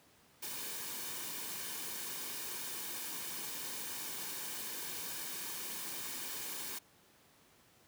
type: noise with comb filter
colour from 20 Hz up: white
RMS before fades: -42 dBFS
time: 0.42-6.79 s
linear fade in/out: 10 ms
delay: 1.5 ms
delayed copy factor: -0.5
effects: pink hiss -65 dBFS RMS until 7.87 s + high-pass 100 Hz 12 dB/octave